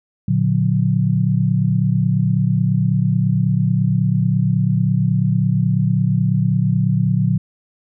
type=chord; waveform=sine; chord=Bb augmented; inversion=none; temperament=just; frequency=116.54 / 145.68 / 182.1 Hz; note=Bb2 / D3 / F#3; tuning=0 / -14 / -27 cents; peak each=-18 dBFS; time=0.28-7.38 s; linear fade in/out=5 ms; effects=none